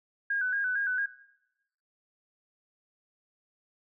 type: tone with vibrato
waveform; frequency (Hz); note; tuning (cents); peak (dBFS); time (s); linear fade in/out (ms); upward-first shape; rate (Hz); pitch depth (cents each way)
sine; 1562; G6; -7; -26; 0.3-1.06; 5; square; 4.4; 69
effects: noise-tail reverb RT60 0.9 s tail -19 dB re dry